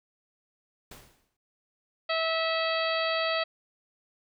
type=noise with exponential decay; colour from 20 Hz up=pink; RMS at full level=-44 dBFS; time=0.91-1.37 s; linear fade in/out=5 ms; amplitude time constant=98 ms
type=harmonic tone; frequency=650 Hz; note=E5; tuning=24 cents flat; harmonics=1 / 2 / 3 / 4 / 5 / 6 / 7; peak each=-29 / -32 / -34 / -35 / -36 / -37 / -37 dBFS; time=2.09-3.44 s; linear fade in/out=10 ms
effects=none